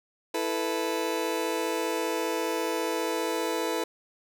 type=chord; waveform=30% pulse; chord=E suspended fourth; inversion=none; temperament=just; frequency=329.6 / 439.5 / 494.4 Hz; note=E4 / A4 / B4; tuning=0 / -2 / +2 cents; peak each=-29 dBFS; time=0.34-3.84 s; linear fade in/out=5 ms; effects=none